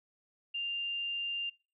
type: tone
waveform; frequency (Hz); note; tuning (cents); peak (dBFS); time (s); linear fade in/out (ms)
sine; 2794; F7; 0; -33; 0.54-1.5; 10
effects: noise-tail reverb RT60 0.4 s tail -26 dB re dry